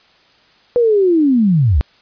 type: linear sweep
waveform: sine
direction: down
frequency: 493.9 to 57 Hz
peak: -9 dBFS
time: 0.76-1.81 s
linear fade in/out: 0 ms
effects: white hiss -51 dBFS RMS until 2.01 s + resampled to 11025 Hz